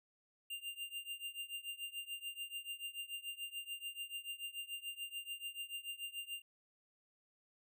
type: tone with tremolo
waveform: square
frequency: 2794 Hz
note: F7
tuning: in tune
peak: -40 dBFS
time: 0.5-6.42 s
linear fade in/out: 5 ms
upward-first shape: triangle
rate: 6.9 Hz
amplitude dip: 95%
effects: none